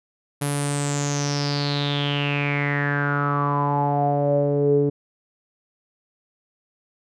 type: tone with low-pass filter sweep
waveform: sawtooth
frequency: 143.7 Hz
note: D3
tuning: 37 cents flat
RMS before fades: -22 dBFS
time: 0.41-4.9 s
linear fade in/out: 10 ms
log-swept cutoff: 11000 to 380 Hz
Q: 8.1
effects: none